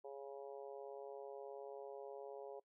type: harmonic tone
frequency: 138.59 Hz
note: C#3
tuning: in tune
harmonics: 3 / 4 / 5 / 6 / 7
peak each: -51 / -52 / -57 / -59 / -63 dBFS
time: 0.04-2.6 s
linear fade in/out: 10 ms
effects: noise-tail reverb RT60 0.1 s tail -23 dB re dry